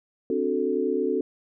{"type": "chord", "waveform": "sine", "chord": "D dominant seventh", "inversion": "third", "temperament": "equal", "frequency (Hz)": [261.6, 293.7, 370, 440], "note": ["C4", "D4", "F#4", "A4"], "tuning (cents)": [0, 0, 0, 0], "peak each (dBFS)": [-29, -30, -27, -26], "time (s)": [0.3, 1.21], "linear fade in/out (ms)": 2, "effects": []}